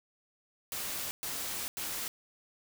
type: noise bursts at uneven times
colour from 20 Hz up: white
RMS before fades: -37 dBFS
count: 3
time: 0.72-1.11 / 1.23-1.68 / 1.77-2.08 s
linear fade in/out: 0 ms
effects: none